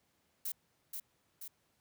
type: noise with echo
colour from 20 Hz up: violet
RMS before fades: -38 dBFS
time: 0.45-0.52 s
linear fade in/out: 5 ms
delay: 480 ms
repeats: 2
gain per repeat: -4 dB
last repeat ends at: 1.48 s
effects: pink hiss -75 dBFS RMS until 1.8 s + high-pass 80 Hz 12 dB/octave